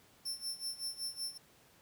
sawtooth tone with tremolo, 5370 Hz, E8, 31 cents sharp, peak -33 dBFS, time 0.25-1.38 s, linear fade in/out 10 ms, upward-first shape sine, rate 5.3 Hz, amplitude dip 85%, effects pink hiss -64 dBFS RMS until 1.81 s + high-pass 80 Hz 12 dB/octave

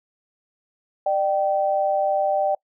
sine tone pair together, 599 / 775.9 Hz, D5 / G5, +34 / -18 cents, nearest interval major third, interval 448 cents, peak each -21 / -21 dBFS, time 1.06-2.55 s, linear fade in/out 5 ms, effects noise-tail reverb RT60 0.1 s tail -25 dB re dry

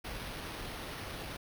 pink noise with sample-and-hold, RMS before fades -42 dBFS, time 0.04-1.37 s, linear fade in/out 10 ms, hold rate 7350 Hz, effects none

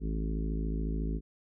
harmonic tone, 54 Hz, A1, 32 cents flat, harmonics 1 / 3 / 4 / 5 / 6 / 7 / 8, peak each -31 / -37 / -41 / -40 / -47 / -45 / -48 dBFS, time 0-1.21 s, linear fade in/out 50 ms, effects none

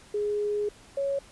sine tone pair in turn, 415.3 / 554.8 Hz, G#4 / C#5, 0 / +1 cents, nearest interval perfect fourth, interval 501 cents, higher second, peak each -25 dBFS, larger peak neither, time 0.14-0.69 / 0.97-1.19 s, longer first, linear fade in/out 5 ms, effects pink hiss -53 dBFS RMS until 1.31 s + resampled to 24000 Hz

